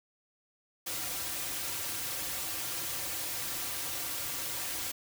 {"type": "noise with comb filter", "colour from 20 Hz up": "white", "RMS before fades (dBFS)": -36, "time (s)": [0.86, 4.92], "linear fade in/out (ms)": 10, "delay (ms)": 4.7, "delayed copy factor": -0.75, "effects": []}